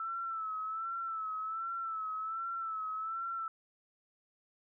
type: tone with vibrato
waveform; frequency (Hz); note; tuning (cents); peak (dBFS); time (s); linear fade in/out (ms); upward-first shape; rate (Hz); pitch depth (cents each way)
sine; 1318.5; E6; 0; -35; 0-3.48; 2; sine; 1.3; 54
effects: none